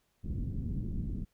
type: low-pass noise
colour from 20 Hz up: pink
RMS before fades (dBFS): -35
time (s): 0.23-1.25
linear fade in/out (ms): 20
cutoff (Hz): 250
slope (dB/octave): 24
effects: pink hiss -75 dBFS RMS until 1.33 s